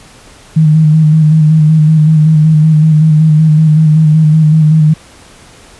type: tone with vibrato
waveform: sine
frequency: 155.56 Hz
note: D#3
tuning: in tune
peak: -3 dBFS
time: 0.56-4.94 s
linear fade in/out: 10 ms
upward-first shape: square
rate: 5.3 Hz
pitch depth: 30 cents each way
effects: pink hiss -38 dBFS RMS until 5.79 s + resampled to 24000 Hz